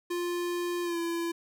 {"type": "tone with pitch glide", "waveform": "square", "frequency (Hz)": [350, 337.7], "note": ["F4", "E4"], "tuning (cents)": [4, 42], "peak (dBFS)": -30, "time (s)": [0.1, 1.32], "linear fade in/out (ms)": 10, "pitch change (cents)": -62, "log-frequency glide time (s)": [0.83, 0.98], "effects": []}